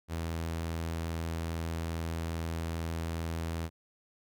sawtooth tone, 82.41 Hz, E2, in tune, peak -29 dBFS, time 0.08-3.7 s, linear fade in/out 50 ms, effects none

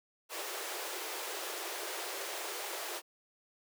pink high-pass noise, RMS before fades -40 dBFS, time 0.29-3.02 s, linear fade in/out 50 ms, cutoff 340 Hz, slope 96 dB/octave, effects none

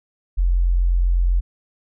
sine tone, 44 Hz, F1, 14 cents sharp, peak -14 dBFS, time 0.37-1.41 s, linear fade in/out 20 ms, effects none

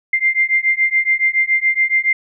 sine beating tone pair, 2093 / 2100.1 Hz, C7 / C7, 0 / +6 cents, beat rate 7.1 Hz, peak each -16 dBFS, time 0.13-2.13 s, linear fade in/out 5 ms, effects none

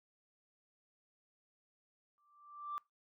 sine tone with exponential growth, 1174.7 Hz, D6, in tune, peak -35 dBFS, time 2.18-2.78 s, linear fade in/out 0 ms, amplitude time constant 130 ms, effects noise-tail reverb RT60 0.2 s tail -23 dB re dry + tanh soft clip ceiling -33 dBFS

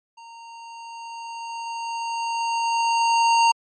square tone with level ramp, 924 Hz, A#5, 16 cents flat, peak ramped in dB -42 to -14 dBFS, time 0.17-3.52 s, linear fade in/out 10 ms, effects MP3 32 kbps

